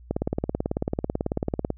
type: click train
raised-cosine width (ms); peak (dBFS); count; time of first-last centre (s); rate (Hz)
2; -11; 30; 0.11-1.703; 18.2
effects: added 60 Hz sine -45 dBFS peak until 1.77 s